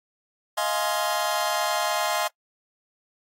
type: chord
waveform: sawtooth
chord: F minor seventh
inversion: third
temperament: just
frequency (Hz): 628.6 / 698.5 / 838.1 / 1047.7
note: Eb5 / F5 / Ab5 / C6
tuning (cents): +18 / 0 / +16 / +2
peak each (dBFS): -25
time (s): 0.57-2.28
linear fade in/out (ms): 10
effects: noise-tail reverb RT60 0.1 s tail -25 dB re dry + AAC 48 kbps